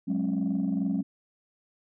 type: chord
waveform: sine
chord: F# suspended second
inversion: none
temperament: equal with one note detuned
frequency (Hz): 185 / 207.7 / 271.8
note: F#3 / G#3 / C#4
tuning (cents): 0 / 0 / -34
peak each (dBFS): -28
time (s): 0.07-1.03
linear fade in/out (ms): 20
effects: tanh soft clip ceiling -20 dBFS